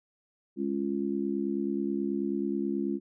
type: chord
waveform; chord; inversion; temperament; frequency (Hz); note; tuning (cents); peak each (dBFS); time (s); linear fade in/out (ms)
sine; Db major; second; just; 207.9 / 277.2 / 346.5; Ab3 / Db4 / F4; +2 / 0 / -14; -32; 0.56-3; 50
effects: none